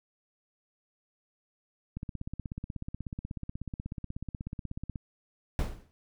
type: click train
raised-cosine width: 5 ms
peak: -24 dBFS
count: 50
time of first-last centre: 1.97-4.958 s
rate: 16.4 Hz
type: noise with exponential decay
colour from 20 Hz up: brown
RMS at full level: -26 dBFS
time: 5.59-5.91 s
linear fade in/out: 0 ms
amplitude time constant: 69 ms
effects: none